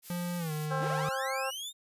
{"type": "noise", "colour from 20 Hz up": "blue", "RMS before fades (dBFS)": -45, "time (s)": [0.02, 0.69], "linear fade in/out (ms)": 50}
{"type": "tone with pitch glide", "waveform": "square", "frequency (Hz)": [175.4, 152.69], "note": ["F3", "D#3"], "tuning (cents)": [8, -32], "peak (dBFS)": -33, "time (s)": [0.1, 1.09], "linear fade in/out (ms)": 2, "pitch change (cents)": -240, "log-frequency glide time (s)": [0.38, 0.52]}
{"type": "harmonic tone", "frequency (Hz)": 265.8, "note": "C4", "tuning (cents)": 27, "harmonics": [2, 3, 4, 5, 6], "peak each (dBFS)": [-35, -37, -38, -39, -40], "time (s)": [0.7, 1.51], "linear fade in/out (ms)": 20}
{"type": "linear sweep", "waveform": "sawtooth", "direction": "up", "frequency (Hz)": [123.47, 3716], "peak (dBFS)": -34, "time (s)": [0.78, 1.73], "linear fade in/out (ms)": 50}
{"effects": ["resampled to 32000 Hz"]}